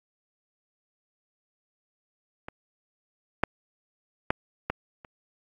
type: clicks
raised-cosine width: 0.5 ms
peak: -22 / -6 / -7 / -11 / -29 dBFS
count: 5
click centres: 2.485 / 3.436 / 4.305 / 4.7 / 5.048 s
effects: AAC 32 kbps